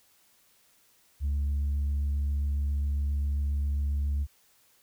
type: tone with vibrato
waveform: sine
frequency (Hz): 71.3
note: C#2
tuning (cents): +49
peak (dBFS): -23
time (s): 1.2-4.27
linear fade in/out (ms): 50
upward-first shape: triangle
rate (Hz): 7.4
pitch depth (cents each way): 11
effects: tanh soft clip ceiling -24 dBFS + white hiss -64 dBFS RMS until 4.82 s